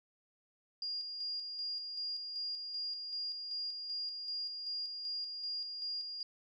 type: tone with tremolo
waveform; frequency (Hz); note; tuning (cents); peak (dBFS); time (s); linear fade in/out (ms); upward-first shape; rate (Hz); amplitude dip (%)
sine; 4828; D8; +47; -36; 0.82-6.23; 2; square; 2.6; 40
effects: none